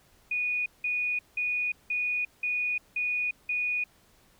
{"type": "tone bursts", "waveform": "sine", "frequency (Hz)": 2465, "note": "D#7", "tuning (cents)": -17, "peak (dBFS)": -26, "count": 7, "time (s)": [0.31, 3.84], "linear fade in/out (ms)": 5, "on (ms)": 350, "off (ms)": 180, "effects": ["pink hiss -62 dBFS RMS until 4.39 s"]}